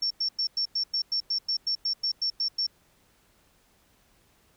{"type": "tone bursts", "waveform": "sine", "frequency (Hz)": 5450, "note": "F8", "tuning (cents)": -43, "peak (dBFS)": -24, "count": 15, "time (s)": [0.02, 2.667], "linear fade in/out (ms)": 5, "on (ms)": 85, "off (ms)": 98, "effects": ["pink hiss -64 dBFS RMS until 4.56 s"]}